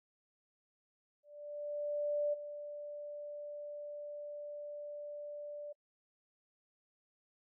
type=tone with ADSR envelope; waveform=sine; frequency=587.3 Hz; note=D5; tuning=in tune; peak=-30 dBFS; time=1.23-5.73 s; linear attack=1100 ms; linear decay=16 ms; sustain=-12 dB; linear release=12 ms; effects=noise-tail reverb RT60 0.1 s tail -26 dB re dry